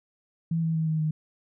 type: tone with pitch steps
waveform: sine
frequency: 164.81 / 162.35 / 159.93 / 157.55 / 155.2 Hz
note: E3 / E3 / D#3 / D#3 / D#3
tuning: 0 / -26 / +48 / +22 / -4 cents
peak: -23 dBFS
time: 0.51-1.11 s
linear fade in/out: 5 ms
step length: 120 ms
effects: none